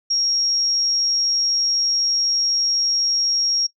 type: tone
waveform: sine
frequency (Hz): 5588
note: F8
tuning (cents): 0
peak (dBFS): -17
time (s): 0.1-3.67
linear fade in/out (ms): 10
effects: noise-tail reverb RT60 0.1 s tail -19 dB re dry